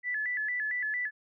sine tone with vibrato, 1843 Hz, A#6, 20 cents flat, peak -29 dBFS, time 0.03-1.11 s, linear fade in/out 50 ms, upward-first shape square, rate 4.4 Hz, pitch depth 120 cents each way, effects none

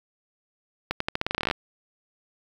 accelerating click train, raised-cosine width 0.3 ms, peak -9 dBFS, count 16, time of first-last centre 0.91-1.512 s, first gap 94 ms, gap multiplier 0.86, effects 7-bit

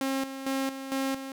sawtooth tone with tremolo, 268.8 Hz, C4, 47 cents sharp, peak -23 dBFS, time 0.01-1.32 s, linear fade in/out 2 ms, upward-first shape square, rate 2.2 Hz, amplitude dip 65%, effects none

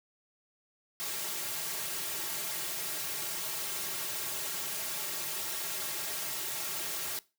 white noise with comb filter, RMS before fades -36 dBFS, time 1-7.19 s, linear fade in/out 0 ms, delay 4 ms, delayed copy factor -1, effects noise-tail reverb RT60 0.3 s tail -21 dB re dry + high-pass 150 Hz 12 dB/octave

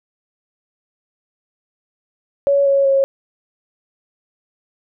sine tone with pitch steps, 561 / 553 / 545 Hz, C#5 / C#5 / C#5, +21 / -4 / -29 cents, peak -11 dBFS, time 2.47-3.04 s, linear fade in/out 0 ms, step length 190 ms, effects none

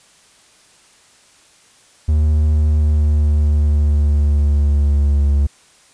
triangle tone with pitch glide, 76.2 to 71.1 Hz, D#2 to C#2, -36 to +45 cents, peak -9 dBFS, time 2.08-5.47 s, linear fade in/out 10 ms, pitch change -119 cents, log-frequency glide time 2.53-5.3 s, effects white hiss -50 dBFS RMS until 5.93 s + resampled to 22050 Hz

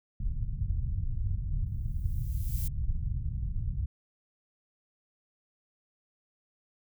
pink low-pass noise, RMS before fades -31 dBFS, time 0.2-3.86 s, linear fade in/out 5 ms, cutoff 120 Hz, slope 24 dB/octave
violet noise with exponential growth, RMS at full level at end -38 dBFS, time 1.66-2.68 s, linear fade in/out 5 ms, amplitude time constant 220 ms
effects none

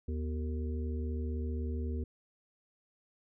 harmonic tone with a mistuned harmonic, 76 Hz, D#2, 40 cents flat, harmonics 1 / 3 / 5 / 6, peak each -33 / -41 / -45 / -48 dBFS, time 0.08-2.04 s, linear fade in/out 5 ms, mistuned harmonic 3, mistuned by +110 cents, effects none

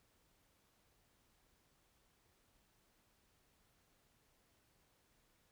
silence, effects pink hiss -75 dBFS RMS until 5.51 s

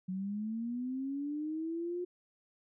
sine linear sweep, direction up, 182.4 to 359.8 Hz, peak -34 dBFS, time 0.08-2.05 s, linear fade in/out 10 ms, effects none

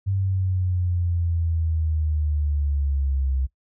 sine exponential sweep, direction down, 98 to 65.3 Hz, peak -20 dBFS, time 0.06-3.47 s, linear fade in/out 20 ms, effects noise-tail reverb RT60 0.1 s tail -20 dB re dry

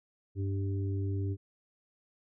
harmonic tone, 98 Hz, G2, in tune, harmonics 1 / 3 / 4, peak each -30 / -40 / -42 dBFS, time 0.35-1.37 s, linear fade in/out 50 ms, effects none

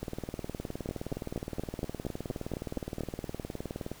two click trains, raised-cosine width 2 ms, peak -19 / -22 dBFS, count 10 / 76, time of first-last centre 0.89-3.008 / 0.03-3.916 s, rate 4.25 / 19.3 Hz, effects pink hiss -52 dBFS RMS until 4 s

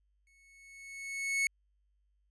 45% pulse tone with exponential growth, 2204 Hz, C#7, 11 cents flat, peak -26 dBFS, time 0.27-1.47 s, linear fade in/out 1 ms, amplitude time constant 260 ms, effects added 50 Hz sine -70 dBFS peak until 2.3 s + resampled to 24000 Hz

